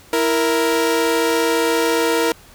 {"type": "tone pair together", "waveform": "sawtooth", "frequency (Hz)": [329.6, 467.1], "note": ["E4", "A#4"], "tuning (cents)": [0, 3], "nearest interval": "tritone", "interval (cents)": 603, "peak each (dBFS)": [-16, -13], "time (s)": [0.13, 2.32], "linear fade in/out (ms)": 2, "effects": ["pink hiss -46 dBFS RMS until 2.54 s"]}